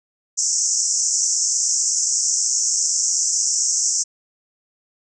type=band-pass noise; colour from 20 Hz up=pink; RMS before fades=-20 dBFS; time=0.37-4.04 s; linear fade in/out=20 ms; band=5500 to 7800 Hz; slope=96 dB/octave; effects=none